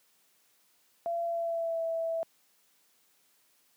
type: tone with pitch glide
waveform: sine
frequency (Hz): 680 to 658.4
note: F5 to E5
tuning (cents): -46 to -2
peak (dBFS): -29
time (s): 1.06-2.23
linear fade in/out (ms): 0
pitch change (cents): -56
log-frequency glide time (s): 1.25-1.82
effects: white hiss -68 dBFS RMS until 3.76 s + high-pass 150 Hz 12 dB/octave